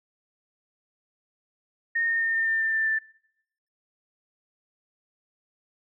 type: tone with pitch steps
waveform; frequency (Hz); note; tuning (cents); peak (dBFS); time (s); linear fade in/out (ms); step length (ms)
sine; 1842 / 1831.4 / 1820.8 / 1810.4 / 1799.9 / 1789.6 / 1779.3 / 1769; A#6 / A#6 / A#6 / A6 / A6 / A6 / A6 / A6; -21 / -31 / -41 / +49 / +39 / +29 / +19 / +9; -22; 1.95-2.99; 10; 130
effects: noise-tail reverb RT60 0.8 s tail -24 dB re dry